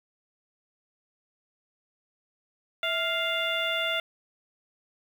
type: harmonic tone with a mistuned harmonic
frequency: 698.5 Hz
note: F5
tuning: in tune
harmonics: 1 / 2 / 3 / 4 / 5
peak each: -32 / -32 / -32 / -32 / -32 dBFS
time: 2.83-4 s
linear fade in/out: 2 ms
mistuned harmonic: 1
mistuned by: -110 cents
effects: 8-bit